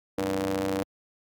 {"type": "ring-modulated tone", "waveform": "sawtooth", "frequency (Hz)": 94.2, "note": "F#2", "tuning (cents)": 32, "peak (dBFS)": -19, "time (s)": [0.18, 0.83], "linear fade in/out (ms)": 0, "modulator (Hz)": 391, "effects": ["high-pass 60 Hz 12 dB/octave", "Opus 48 kbps"]}